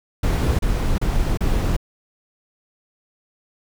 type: noise bursts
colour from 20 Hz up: brown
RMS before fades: -19 dBFS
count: 4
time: 0.23-1.766 s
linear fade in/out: 5 ms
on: 360 ms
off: 32 ms
effects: none